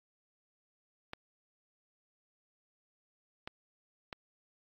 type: clicks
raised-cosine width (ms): 0.3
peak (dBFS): -24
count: 3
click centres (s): 1.134 / 3.475 / 4.128
effects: AAC 48 kbps